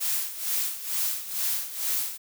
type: noise with tremolo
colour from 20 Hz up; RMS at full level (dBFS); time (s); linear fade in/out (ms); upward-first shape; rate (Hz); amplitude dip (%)
blue; -26; 0-2.18; 20; sine; 2.2; 75
effects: none